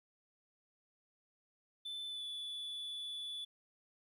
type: tone with pitch glide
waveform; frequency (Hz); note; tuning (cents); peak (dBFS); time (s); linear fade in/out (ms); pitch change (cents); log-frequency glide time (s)
sine; 3520 to 3454; A7 to A7; 0 to -33; -38; 1.85-3.45; 10; -33; 2.08-2.24
effects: tanh soft clip ceiling -40 dBFS + 12-bit